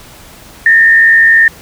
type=tone with frequency modulation; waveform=sine; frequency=1818 Hz; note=A#6; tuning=44 cents flat; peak=-3 dBFS; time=0.66-1.48 s; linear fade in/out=2 ms; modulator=79.2 Hz; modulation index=0.63; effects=pink hiss -36 dBFS RMS until 1.61 s